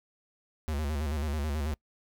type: tone with vibrato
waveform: square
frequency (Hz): 74.3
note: D2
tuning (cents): +21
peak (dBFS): -30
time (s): 0.68-1.74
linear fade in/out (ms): 0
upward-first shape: square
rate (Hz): 9.2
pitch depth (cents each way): 83
effects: noise-tail reverb RT60 0.1 s tail -25 dB re dry